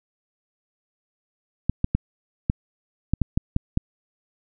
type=clicks; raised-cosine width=5 ms; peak=-7 dBFS; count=9; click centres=1.696 / 1.844 / 1.95 / 2.499 / 3.136 / 3.217 / 3.375 / 3.564 / 3.774 s; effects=none